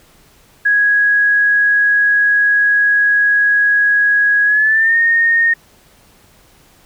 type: tone with pitch glide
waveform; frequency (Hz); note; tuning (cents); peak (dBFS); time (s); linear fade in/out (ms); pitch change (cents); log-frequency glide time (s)
sine; 1661.2 to 1843.2; G#6 to A#6; 0 to -20; -9; 0.65-5.54; 10; +180; 4.45-4.97
effects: pink hiss -49 dBFS RMS until 6.85 s